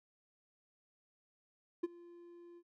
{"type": "tone with ADSR envelope", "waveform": "triangle", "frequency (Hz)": 345.7, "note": "F4", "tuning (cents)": -18, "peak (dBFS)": -28, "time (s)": [1.83, 2.63], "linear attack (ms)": 10, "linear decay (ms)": 26, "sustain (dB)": -23, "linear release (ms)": 57, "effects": []}